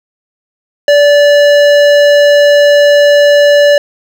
sine tone with hard clipping, 580 Hz, D5, 22 cents flat, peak -5 dBFS, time 0.88-3.78 s, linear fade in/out 2 ms, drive 15 dB, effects none

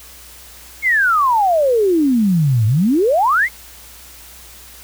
sine exponential two-way sweep, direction down then up, 2214 to 103.83 to 2214 Hz, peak -11 dBFS, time 0.82-3.49 s, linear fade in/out 50 ms, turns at 2.66 s, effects added 60 Hz sine -45 dBFS peak until 4.83 s + white hiss -40 dBFS RMS until 4.83 s

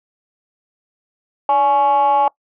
sine tone with frequency modulation, 842 Hz, G#5, 24 cents sharp, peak -10 dBFS, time 1.49-2.28 s, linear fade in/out 2 ms, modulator 266 Hz, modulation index 0.65, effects noise-tail reverb RT60 0.1 s tail -23 dB re dry + tanh soft clip ceiling -8 dBFS

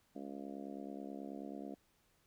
harmonic tone, 69.3 Hz, C#2, in tune, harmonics 3 / 4 / 5 / 6 / 7 / 8 / 9 / 10, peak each -49 / -47 / -52 / -56 / -56 / -58 / -56 / -55 dBFS, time 0.15-1.75 s, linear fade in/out 10 ms, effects pink hiss -74 dBFS RMS until 2.26 s

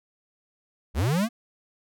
square linear sweep, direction up, 54.5 to 241.5 Hz, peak -22 dBFS, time 0.94-1.29 s, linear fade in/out 50 ms, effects none

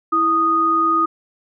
sine tone pair together, 328.3 / 1239.5 Hz, E4 / D#6, -7 / -7 cents, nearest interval octave + major seventh, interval 2300 cents, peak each -22 / -14 dBFS, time 0.12-1.06 s, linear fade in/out 10 ms, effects none

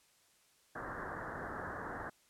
white low-pass noise, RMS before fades -43 dBFS, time 0.75-2.1 s, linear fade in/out 10 ms, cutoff 1800 Hz, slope 96 dB/octave, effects white hiss -69 dBFS RMS until 2.29 s + low-pass 11000 Hz 12 dB/octave

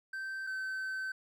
triangle tone pair in turn, 1555 / 1536.3 Hz, G6 / G6, -14 / -35 cents, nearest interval unison, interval 21 cents, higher first, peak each -35 / -33 dBFS, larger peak second, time 0.13-0.47 / 0.47-1.12 s, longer second, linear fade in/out 5 ms, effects none

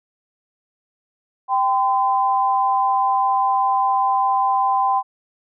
sine tone pair together, 784 / 1021 Hz, G5 / C6, 0 / -43 cents, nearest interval perfect fourth, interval 457 cents, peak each -18 dBFS, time 1.48-5.03 s, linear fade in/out 50 ms, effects none

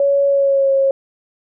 sine tone with pitch glide, 560 to 543.4 Hz, C#5 to C#5, +18 to -35 cents, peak -11 dBFS, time 0-0.91 s, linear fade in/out 2 ms, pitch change -53 cents, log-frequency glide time 0.27-0.72 s, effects none

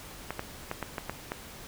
clicks, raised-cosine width 0.5 ms, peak -17 dBFS, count 7, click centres 0.306 / 0.394 / 0.714 / 0.827 / 0.982 / 1.096 / 1.319 s, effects pink hiss -46 dBFS RMS until 1.67 s

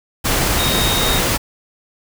sine tone in noise, 3729 Hz, A#7, in tune, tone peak -20 dBFS, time 0.58-1.2 s, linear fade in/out 20 ms, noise pink, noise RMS -17 dBFS, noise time 0.24-1.38 s, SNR -6 dB, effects none

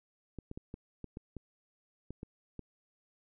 clicks, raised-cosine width 3 ms, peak -29 dBFS, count 10, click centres 0.387 / 0.514 / 0.575 / 0.741 / 1.043 / 1.171 / 1.367 / 2.106 / 2.231 / 2.593 s, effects none

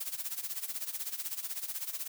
blue noise with tremolo, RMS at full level -35 dBFS, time 0-2.08 s, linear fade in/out 10 ms, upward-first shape sine, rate 16 Hz, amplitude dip 80%, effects none

